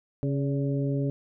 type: harmonic tone with a mistuned harmonic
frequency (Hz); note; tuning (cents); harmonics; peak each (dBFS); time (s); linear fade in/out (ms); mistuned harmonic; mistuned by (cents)
138.59; C#3; 0; 1 / 2 / 3 / 4; -26 / -30 / -34 / -37; 0.23-1.1; 0; 4; +50
effects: none